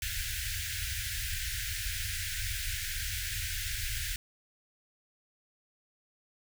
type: band-stop noise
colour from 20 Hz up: pink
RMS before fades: -35 dBFS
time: 0.02-4.16 s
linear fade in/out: 2 ms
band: 110 to 1500 Hz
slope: 96 dB/octave
effects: none